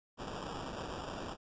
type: noise with sample-and-hold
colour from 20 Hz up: white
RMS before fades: -42 dBFS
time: 0.17-1.37 s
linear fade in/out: 50 ms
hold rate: 2100 Hz
effects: resampled to 16000 Hz